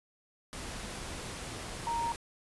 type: tone in noise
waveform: sine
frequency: 932.3 Hz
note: A#5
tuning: in tune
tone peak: -30 dBFS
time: 1.87-2.12 s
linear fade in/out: 0 ms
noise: pink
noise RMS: -41 dBFS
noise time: 0.53-2.16 s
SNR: +8 dB
effects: resampled to 24000 Hz